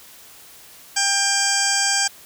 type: harmonic tone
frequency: 795 Hz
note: G5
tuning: 24 cents sharp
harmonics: 1 / 2 / 3 / 4 / 6 / 7 / 8 / 9 / 10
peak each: -27 / -24 / -30 / -29 / -24 / -26 / -26 / -29 / -24 dBFS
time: 0.96-2.08 s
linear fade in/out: 10 ms
effects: white hiss -45 dBFS RMS until 2.25 s